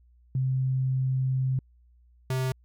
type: tone pair in turn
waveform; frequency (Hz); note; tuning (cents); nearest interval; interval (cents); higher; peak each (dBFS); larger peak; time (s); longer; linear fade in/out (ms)
sine / square; 130.81 / 130.07; C3 / C3; 0 / -10; unison; 10; first; -23 / -26; first; 0.35-1.59 / 2.3-2.52; first; 2
effects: added 60 Hz sine -56 dBFS peak until 2.64 s